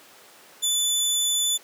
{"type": "tone with vibrato", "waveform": "20% pulse", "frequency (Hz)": 3493, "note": "A7", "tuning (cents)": -13, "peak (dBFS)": -15, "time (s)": [0.62, 1.58], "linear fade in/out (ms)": 20, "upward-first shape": "sine", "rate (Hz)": 12, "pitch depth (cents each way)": 8, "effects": ["pink hiss -49 dBFS RMS until 1.63 s", "high-pass 400 Hz 12 dB/octave"]}